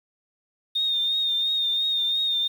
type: tone with vibrato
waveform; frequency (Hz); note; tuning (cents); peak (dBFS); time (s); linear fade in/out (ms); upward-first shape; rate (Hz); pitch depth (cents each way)
sine; 3668; A#7; -29; -21; 0.75-2.48; 10; triangle; 2.9; 44
effects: 8-bit